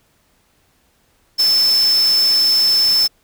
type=tone in noise; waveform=sine; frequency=5274 Hz; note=E8; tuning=in tune; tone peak=-11 dBFS; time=1.38-3.08 s; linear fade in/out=20 ms; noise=white; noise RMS=-27 dBFS; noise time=1.38-3.08 s; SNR=+13 dB; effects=pink hiss -59 dBFS RMS until 3.23 s